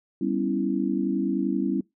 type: chord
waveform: sine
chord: C# half-diminished seventh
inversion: second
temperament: equal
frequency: 196 / 246.9 / 277.2 / 329.6 Hz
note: G3 / B3 / C#4 / E4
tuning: 0 / 0 / 0 / 0 cents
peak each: -28 / -30 / -27 / -28 dBFS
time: 0.21-1.81 s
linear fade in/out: 5 ms
effects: noise-tail reverb RT60 0.2 s tail -24 dB re dry